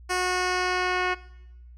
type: tone with low-pass filter sweep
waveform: 10% pulse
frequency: 364.3 Hz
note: F#4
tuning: 27 cents flat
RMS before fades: -26 dBFS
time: 0.09-1.15 s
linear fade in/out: 20 ms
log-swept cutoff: 8800 to 3000 Hz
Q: 1.2
effects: noise-tail reverb RT60 0.9 s tail -19 dB re dry + added 60 Hz sine -44 dBFS peak until 1.77 s